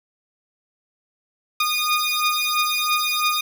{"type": "beating tone pair", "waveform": "15% pulse", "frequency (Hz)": [1225, 1228], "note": ["D#6", "D#6"], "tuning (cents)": [-27, -23], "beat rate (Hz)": 3, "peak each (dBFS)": -16, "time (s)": [1.6, 3.41], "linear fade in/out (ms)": 5, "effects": []}